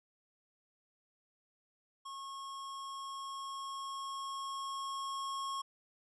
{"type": "tone with level ramp", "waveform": "square", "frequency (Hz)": 1090, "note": "C#6", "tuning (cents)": -29, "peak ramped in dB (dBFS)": [-44, -37], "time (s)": [2.05, 5.62], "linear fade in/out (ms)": 10, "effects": ["resampled to 22050 Hz"]}